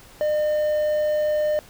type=tone with quantisation; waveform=triangle; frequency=605 Hz; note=D#5; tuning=49 cents flat; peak=-17 dBFS; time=0.21-1.59 s; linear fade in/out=0 ms; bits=7; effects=pink hiss -48 dBFS RMS until 1.69 s